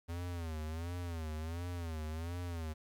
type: tone with vibrato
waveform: square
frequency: 82.8 Hz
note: E2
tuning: 8 cents sharp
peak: -39 dBFS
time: 0.08-2.74 s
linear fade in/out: 20 ms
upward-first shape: sine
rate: 1.4 Hz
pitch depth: 120 cents each way
effects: 11-bit